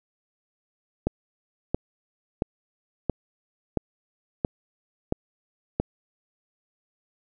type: click train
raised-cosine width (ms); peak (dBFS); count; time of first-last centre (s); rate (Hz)
2; -9; 8; 1.07-5.8; 1.48
effects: none